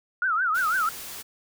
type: tone with vibrato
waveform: sine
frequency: 1390 Hz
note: F6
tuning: 9 cents flat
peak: -21 dBFS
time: 0.22-0.89 s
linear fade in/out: 2 ms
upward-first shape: triangle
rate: 6 Hz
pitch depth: 230 cents each way
type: noise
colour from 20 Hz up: white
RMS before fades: -38 dBFS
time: 0.54-1.23 s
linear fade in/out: 20 ms
effects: none